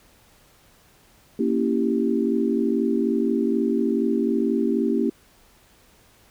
sine chord, A# diminished seventh, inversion none, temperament equal, 233.1 / 277.2 / 329.6 / 392 Hz, A#3 / C#4 / E4 / G4, 0 / 0 / 0 / 0 cents, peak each -23 / -25 / -26 / -25 dBFS, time 1.39-5.1 s, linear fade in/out 5 ms, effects pink hiss -56 dBFS RMS until 6.3 s

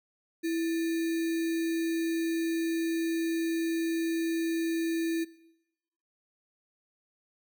sine tone with sample-and-hold, 329.6 Hz, E4, in tune, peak -27 dBFS, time 0.43-5.25 s, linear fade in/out 20 ms, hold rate 2100 Hz, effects noise-tail reverb RT60 0.9 s tail -20 dB re dry

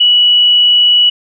sine tone, 2939 Hz, F#7, 12 cents flat, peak -5 dBFS, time 0-1.1 s, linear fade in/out 10 ms, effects none

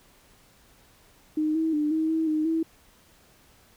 sine tone with pitch steps, 308.2 / 321.3 / 299.2 / 317.1 / 321.4 / 309 / 324.5 Hz, D#4 / E4 / D4 / D#4 / E4 / D#4 / E4, -16 / -44 / +32 / +33 / -44 / -12 / -27 cents, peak -22 dBFS, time 1.37-2.63 s, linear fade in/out 5 ms, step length 180 ms, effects pink hiss -58 dBFS RMS until 3.76 s

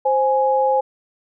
sine tone pair together, 525 / 833.4 Hz, C5 / G#5, +6 / +6 cents, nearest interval minor sixth, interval 800 cents, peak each -17 dBFS, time 0.05-0.81 s, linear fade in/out 10 ms, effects none

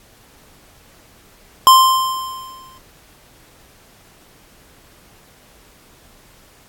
square tone with exponential decay, 1046.5 Hz, C6, in tune, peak -4 dBFS, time 1.67-2.78 s, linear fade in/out 0 ms, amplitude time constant 240 ms, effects pink hiss -49 dBFS RMS until 6.68 s + AAC 64 kbps

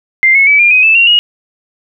sine tone with pitch steps, 2093 / 2191 / 2293 / 2400 / 2512 / 2629 / 2752 / 2881 Hz, C7 / C#7 / D7 / D7 / D#7 / E7 / F7 / F#7, 0 / -21 / -42 / +37 / +16 / -5 / -26 / -47 cents, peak -4 dBFS, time 0.23-1.19 s, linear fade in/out 0 ms, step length 120 ms, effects none

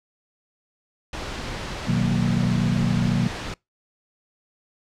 pink noise, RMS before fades -31 dBFS, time 1.13-3.54 s, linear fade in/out 2 ms
sine chord, B major seventh, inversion none, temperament equal with one note detuned, 123.47 / 157.1 / 185 / 233.1 Hz, B2 / D#3 / F#3 / A#3, 0 / +17 / 0 / 0 cents, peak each -24 / -26 / -23 / -25 dBFS, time 1.87-3.28 s, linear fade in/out 10 ms
effects noise-tail reverb RT60 0.2 s tail -25 dB re dry + low-pass 5000 Hz 12 dB/octave

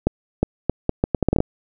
accelerating click train, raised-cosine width 2 ms, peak -3 dBFS, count 12, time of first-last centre 0.07-1.404 s, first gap 360 ms, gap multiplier 0.74, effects none

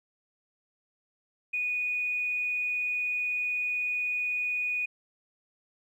triangle tone with tanh clipping, 2471 Hz, D#7, 13 cents flat, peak -27 dBFS, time 1.53-4.86 s, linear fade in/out 10 ms, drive 3 dB, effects none

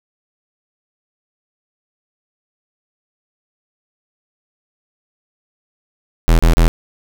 square tone bursts, 41.31 Hz, E1, 4 cents sharp, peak -8 dBFS, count 3, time 6.28-6.68 s, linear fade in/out 0 ms, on 110 ms, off 35 ms, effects none

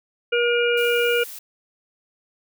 harmonic tone, 477 Hz, A#4, 40 cents sharp, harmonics 1 / 3 / 5 / 6, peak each -19 / -24 / -26 / -27 dBFS, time 0.32-1.24 s, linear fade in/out 10 ms
blue noise, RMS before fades -37 dBFS, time 0.77-1.39 s, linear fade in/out 5 ms
effects none

